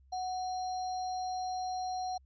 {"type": "tone with sample-and-hold", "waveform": "sine", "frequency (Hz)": 740, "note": "F#5", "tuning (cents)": 0, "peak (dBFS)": -33, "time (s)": [0.12, 2.18], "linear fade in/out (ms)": 10, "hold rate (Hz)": 4900, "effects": ["added 66 Hz sine -59 dBFS peak until 2.25 s", "resampled to 16000 Hz"]}